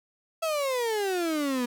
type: exponential sweep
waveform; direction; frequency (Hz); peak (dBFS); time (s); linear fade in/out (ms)
35% pulse; down; 664 to 239.1; -24; 0.42-1.66; 10
effects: none